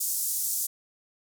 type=band-pass noise; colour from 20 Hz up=white; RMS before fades=-29 dBFS; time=0-0.67 s; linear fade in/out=10 ms; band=6200 to 15000 Hz; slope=24 dB/octave; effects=none